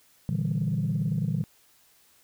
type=chord; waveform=sine; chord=E half-diminished seventh; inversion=second; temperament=equal; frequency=116.54 / 146.83 / 164.81 / 196 Hz; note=Bb2 / D3 / E3 / G3; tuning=0 / 0 / 0 / 0 cents; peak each=-30 / -28 / -28 / -31 dBFS; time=0.29-1.44 s; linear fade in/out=0 ms; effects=tanh soft clip ceiling -18 dBFS + white hiss -61 dBFS RMS until 2.23 s